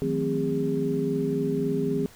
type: tone cluster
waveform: sine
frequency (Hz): 159 / 182.7 / 218.6 / 259.8 / 406.9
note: D#3 / F#3 / A3 / C4 / G#4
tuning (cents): +38 / -22 / -11 / -12 / -35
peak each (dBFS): -30 / -33 / -36 / -28 / -27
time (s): 0.02-2.06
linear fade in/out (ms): 0
effects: pink hiss -51 dBFS RMS until 2.15 s